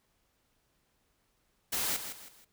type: noise with echo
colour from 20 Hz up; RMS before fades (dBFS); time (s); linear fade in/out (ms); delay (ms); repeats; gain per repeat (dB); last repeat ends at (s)
white; -32; 1.72-1.97; 10; 160; 3; -9; 2.45
effects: pink hiss -74 dBFS RMS until 2.52 s